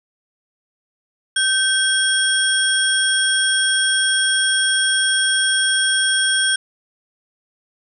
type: tone cluster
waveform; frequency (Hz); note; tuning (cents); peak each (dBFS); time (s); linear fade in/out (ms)
sine; 1548 / 3285 / 5460 / 8880; G6 / G#7 / F8 / C#9; -22 / -20 / -40 / +2; -18 / -19 / -27 / -22; 1.36-6.56; 5
effects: none